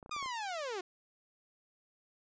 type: clicks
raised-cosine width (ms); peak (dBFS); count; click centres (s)
1; -36; 6; 0.028 / 0.061 / 0.094 / 0.164 / 0.227 / 0.26
type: linear sweep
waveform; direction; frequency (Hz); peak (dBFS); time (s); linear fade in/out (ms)
sawtooth; down; 1243 to 348.1; -33; 0.11-0.81; 5
effects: resampled to 16000 Hz